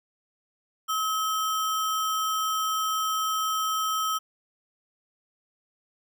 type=tone with sample-and-hold; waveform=sine; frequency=1284 Hz; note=E6; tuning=46 cents flat; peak=-24 dBFS; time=0.88-4.19 s; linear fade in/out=20 ms; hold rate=4410 Hz; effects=none